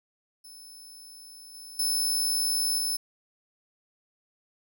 20% pulse tone with level steps, 5260 Hz, E8, 5 cents flat, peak -40 / -37 / -19 / -21 dBFS, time 0.44-2.97 s, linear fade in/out 10 ms, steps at 1.54 / 1.79 / 2.78 s, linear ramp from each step 5 ms, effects none

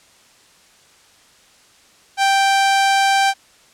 sawtooth tone, 784 Hz, G5, in tune, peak -9 dBFS, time 2.17-3.34 s, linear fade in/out 50 ms, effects white hiss -51 dBFS RMS until 3.73 s + low-pass 8000 Hz 12 dB/octave

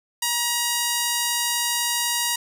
5% pulse tone, 952 Hz, A#5, 36 cents sharp, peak -9 dBFS, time 0.22-2.36 s, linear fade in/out 5 ms, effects none

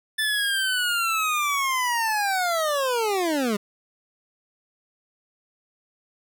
25% pulse linear sweep, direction down, 1760 to 196 Hz, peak -18 dBFS, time 0.18-3.57 s, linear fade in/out 10 ms, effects none

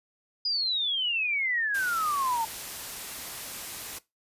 sine exponential sweep, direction down, 4978 to 885 Hz, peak -25 dBFS, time 0.45-2.45 s, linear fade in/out 5 ms
white noise, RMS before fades -38 dBFS, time 1.74-3.99 s, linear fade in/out 10 ms
effects noise-tail reverb RT60 0.2 s tail -19 dB re dry + resampled to 32000 Hz

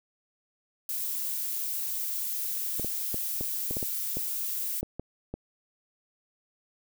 violet noise, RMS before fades -32 dBFS, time 0.89-4.81 s, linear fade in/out 2 ms
clicks, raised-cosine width 2 ms, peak -21 dBFS, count 11, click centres 2.797 / 2.846 / 3.144 / 3.41 / 3.71 / 3.769 / 3.828 / 4.17 / 4.83 / 4.996 / 5.34 s
effects none

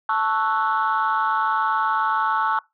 sine chord, F# minor seventh, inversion first, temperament equal, 880 / 1108.7 / 1318.5 / 1480 Hz, A5 / C#6 / E6 / F#6, 0 / 0 / 0 / 0 cents, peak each -22 / -23 / -23 / -26 dBFS, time 0.09-2.59 s, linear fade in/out 2 ms, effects noise-tail reverb RT60 0.2 s tail -23 dB re dry + tanh soft clip ceiling -12 dBFS

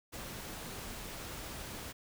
pink noise, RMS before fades -44 dBFS, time 0.12-1.93 s, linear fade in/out 20 ms, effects none

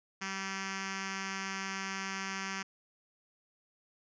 5% pulse tone with notch filter, 193.2 Hz, G3, 25 cents flat, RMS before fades -38 dBFS, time 0.21-2.63 s, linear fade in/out 10 ms, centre 540 Hz, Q 0.53, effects resampled to 16000 Hz

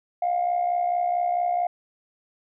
sine tone with amplitude modulation, 707 Hz, F5, 21 cents sharp, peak -17 dBFS, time 0.22-1.67 s, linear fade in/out 5 ms, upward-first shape sine, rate 64.5 Hz, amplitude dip 65%, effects tanh soft clip ceiling -16 dBFS

